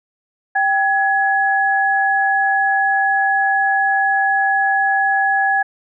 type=tone pair together; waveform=sine; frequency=785.1 / 1681 Hz; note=G5 / G#6; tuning=+2 / +20 cents; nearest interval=octave + minor second; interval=1318 cents; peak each=-16 dBFS; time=0.55-5.63 s; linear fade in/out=10 ms; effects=none